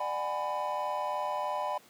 triangle chord, G# half-diminished seventh, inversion second, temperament just, 598 / 747.5 / 830.6 / 996.7 Hz, D5 / F#5 / G#5 / B5, +31 / +17 / 0 / +16 cents, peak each -34 / -36 / -35 / -32 dBFS, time 0-1.78 s, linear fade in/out 5 ms, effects pink hiss -58 dBFS RMS until 1.89 s + high-pass 200 Hz 12 dB/octave

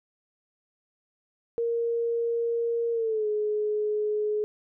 sine tone with pitch glide, 466.2 to 422.6 Hz, A#4 to G#4, 0 to +30 cents, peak -24 dBFS, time 1.58-4.44 s, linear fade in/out 0 ms, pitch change -170 cents, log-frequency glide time 2.92-3.27 s, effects none

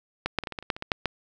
clicks, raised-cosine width 0.3 ms, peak -10 / -7 / -18 / -16 / -20 / -16 / -27 / -8 / -22 / -16 / -6 / -9 dBFS, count 12, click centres 0.26 / 0.387 / 0.437 / 0.472 / 0.523 / 0.588 / 0.626 / 0.702 / 0.765 / 0.824 / 0.918 / 1.057 s, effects none

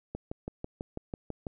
click train, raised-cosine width 2 ms, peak -22 dBFS, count 9, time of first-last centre 0.15-1.468 s, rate 6.07 Hz, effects none

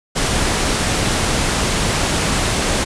pink low-pass noise, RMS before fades -18 dBFS, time 0.15-2.85 s, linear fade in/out 20 ms, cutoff 10000 Hz, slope 48 dB/octave, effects none

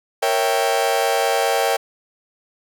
40% pulse chord, A# diminished seventh, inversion none, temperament equal with one note detuned, 464.6 / 554.4 / 659.3 / 784 Hz, A#4 / C#5 / E5 / G5, -6 / 0 / 0 / 0 cents, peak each -22 / -22 / -23 / -20 dBFS, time 0.22-1.77 s, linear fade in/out 10 ms, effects none

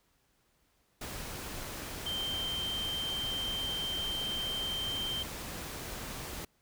sine tone in noise, 3136 Hz, G7, in tune, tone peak -33 dBFS, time 2.06-5.23 s, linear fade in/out 5 ms, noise pink, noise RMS -41 dBFS, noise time 1.01-6.45 s, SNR +5 dB, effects pink hiss -72 dBFS RMS until 6.61 s

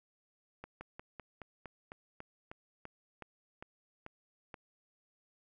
slowing click train, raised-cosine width 0.5 ms, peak -30 dBFS, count 14, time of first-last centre 0.64-4.542 s, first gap 170 ms, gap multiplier 1.09, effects none

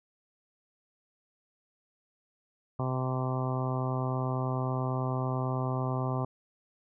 harmonic tone, 129.1 Hz, C3, 23 cents flat, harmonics 1 / 2 / 3 / 4 / 5 / 6 / 7 / 8 / 9, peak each -30 / -37 / -39 / -42 / -39 / -41 / -43 / -40 / -42 dBFS, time 2.79-6.25 s, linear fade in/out 5 ms, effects none

